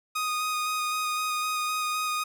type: tone with vibrato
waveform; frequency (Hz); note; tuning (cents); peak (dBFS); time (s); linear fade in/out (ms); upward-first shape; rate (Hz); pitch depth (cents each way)
sawtooth; 1242; D#6; -3; -23; 0.15-2.24; 10; square; 3.9; 10
effects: none